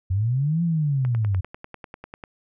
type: linear two-way sweep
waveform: sine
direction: up then down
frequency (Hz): 88.8 to 173 to 88.8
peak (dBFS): -19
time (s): 0.1-1.41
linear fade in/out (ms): 10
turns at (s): 0.63
type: click train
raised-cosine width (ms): 0.5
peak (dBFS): -22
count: 13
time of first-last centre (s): 1.05-2.238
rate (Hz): 10.1
effects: none